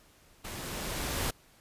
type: noise with level ramp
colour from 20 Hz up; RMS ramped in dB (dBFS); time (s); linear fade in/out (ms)
pink; -41 to -31; 0.44-1.31; 10
effects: pink hiss -61 dBFS RMS until 1.6 s + resampled to 32000 Hz